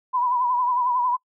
sine tone with vibrato, 987.8 Hz, B5, in tune, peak -19 dBFS, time 0.13-1.17 s, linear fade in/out 20 ms, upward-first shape triangle, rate 11 Hz, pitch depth 73 cents each way, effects noise-tail reverb RT60 0.1 s tail -23 dB re dry

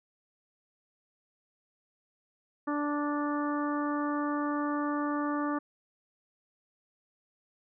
harmonic tone, 292.8 Hz, D4, 5 cents flat, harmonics 1 / 2 / 3 / 4 / 5 / 6, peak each -30 / -38 / -39 / -35 / -43 / -45 dBFS, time 2.67-5.59 s, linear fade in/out 10 ms, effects none

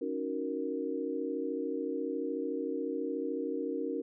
sine chord, D# minor seventh, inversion third, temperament equal, 277.2 / 311.1 / 370 / 466.2 Hz, C#4 / D#4 / F#4 / A#4, 0 / 0 / 0 / 0 cents, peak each -37 / -38 / -39 / -36 dBFS, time 0.01-4.02 s, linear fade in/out 10 ms, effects none

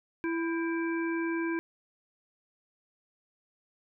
harmonic tone with a mistuned harmonic, 332.5 Hz, E4, 15 cents sharp, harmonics 1 / 3 / 5 / 7, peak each -29 / -40 / -38 / -41 dBFS, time 0.24-1.59 s, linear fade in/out 0 ms, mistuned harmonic 5, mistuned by -69 cents, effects none

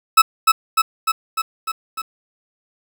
40% pulse tone with echo, 1300 Hz, E6, 24 cents flat, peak -5 dBFS, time 0.17-0.22 s, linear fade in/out 10 ms, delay 300 ms, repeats 6, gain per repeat -3 dB, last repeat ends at 2.02 s, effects 7-bit

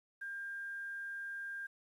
sine tone with quantisation, 1600 Hz, G6, 35 cents sharp, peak -40 dBFS, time 0.21-1.67 s, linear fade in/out 10 ms, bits 11, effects resampled to 32000 Hz

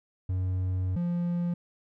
triangle tone pair in turn, 92.5 / 173.91 Hz, F#2 / F3, 0 / -7 cents, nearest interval major seventh, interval 1093 cents, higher second, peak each -24 / -24 dBFS, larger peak neither, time 0.29-0.96 / 0.96-1.54 s, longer first, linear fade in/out 5 ms, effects none

